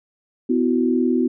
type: chord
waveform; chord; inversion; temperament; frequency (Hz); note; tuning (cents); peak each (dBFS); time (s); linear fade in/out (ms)
sine; B suspended fourth; none; equal with one note detuned; 251.5 / 329.6 / 370; B3 / E4 / F#4; +32 / 0 / 0; -18 / -22 / -22; 0.49-1.28; 10
effects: none